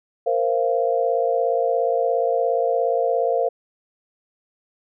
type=chord; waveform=sine; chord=Bb suspended second; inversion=none; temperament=equal with one note detuned; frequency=466.2 / 523.3 / 688.4 Hz; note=Bb4 / C5 / F5; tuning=0 / 0 / -25 cents; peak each=-22 dBFS; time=0.26-3.49 s; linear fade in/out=10 ms; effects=none